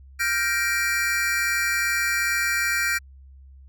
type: chord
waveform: square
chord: G minor seventh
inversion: third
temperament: equal with one note detuned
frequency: 1396.9 / 1568 / 1875.5 / 2349 Hz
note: F6 / G6 / Bb6 / D7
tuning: 0 / 0 / +10 / 0 cents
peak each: -29 / -28 / -27 / -27 dBFS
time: 0.19-2.99 s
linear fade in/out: 20 ms
effects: added 67 Hz sine -44 dBFS peak until 3.68 s